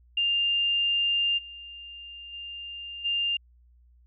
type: tone with level steps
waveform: sine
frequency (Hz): 2800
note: F7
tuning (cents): +4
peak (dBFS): -22 / -40 / -36 / -24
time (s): 0.17-3.37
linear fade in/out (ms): 5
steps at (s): 1.37 / 2.32 / 3.04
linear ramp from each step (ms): 20
effects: added 60 Hz sine -55 dBFS peak until 4.06 s